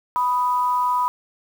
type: tone pair together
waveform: sine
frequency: 988.7 / 1244.5 Hz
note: B5 / D#6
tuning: +2 / 0 cents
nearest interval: major third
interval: 398 cents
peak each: -18 / -26 dBFS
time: 0.16-1.08 s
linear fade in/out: 0 ms
effects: 7-bit